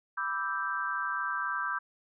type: chord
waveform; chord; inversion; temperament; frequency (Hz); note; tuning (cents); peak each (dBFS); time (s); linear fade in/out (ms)
sine; E minor seventh; second; equal; 987.8 / 1174.7 / 1318.5 / 1568; B5 / D6 / E6 / G6; 0 / 0 / 0 / 0; -38 / -35 / -37 / -33; 0.17-1.79; 10
effects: none